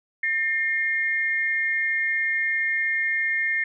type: tone pair together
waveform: sine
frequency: 1811.5 / 2127 Hz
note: A6 / C7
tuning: +50 / +28 cents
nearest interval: minor third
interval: 278 cents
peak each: -24 dBFS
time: 0.23-3.64 s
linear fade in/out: 5 ms
effects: none

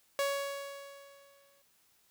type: tone with exponential decay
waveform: sawtooth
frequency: 559 Hz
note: C#5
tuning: 14 cents sharp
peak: -24 dBFS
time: 0.19-1.62 s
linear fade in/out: 1 ms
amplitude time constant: 310 ms
effects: white hiss -69 dBFS RMS until 2.1 s

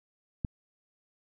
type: click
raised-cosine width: 5 ms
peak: -18 dBFS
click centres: 0.448 s
effects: none

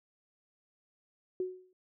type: tone with exponential decay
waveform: sine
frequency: 368.9 Hz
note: F#4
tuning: 5 cents flat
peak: -28 dBFS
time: 1.4-1.73 s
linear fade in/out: 2 ms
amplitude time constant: 70 ms
effects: none

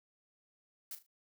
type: noise with echo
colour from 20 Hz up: blue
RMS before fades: -43 dBFS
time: 0.91-0.95 s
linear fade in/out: 2 ms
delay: 38 ms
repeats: 3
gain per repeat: -11 dB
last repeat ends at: 1.064 s
effects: none

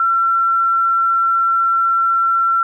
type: tone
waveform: sine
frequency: 1354 Hz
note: E6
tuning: 46 cents sharp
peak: -12 dBFS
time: 0-2.63 s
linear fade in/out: 2 ms
effects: 9-bit

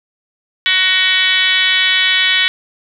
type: tone with frequency modulation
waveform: sine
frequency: 2637 Hz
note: E7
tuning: in tune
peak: -10 dBFS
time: 0.66-2.48 s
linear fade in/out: 0 ms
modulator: 383 Hz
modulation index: 2.7
effects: none

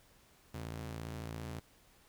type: ring-modulated tone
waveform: sawtooth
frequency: 112.4 Hz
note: A2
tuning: 37 cents sharp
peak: -34 dBFS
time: 0.54-1.6 s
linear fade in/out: 5 ms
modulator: 28.9 Hz
effects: pink hiss -65 dBFS RMS until 2.08 s

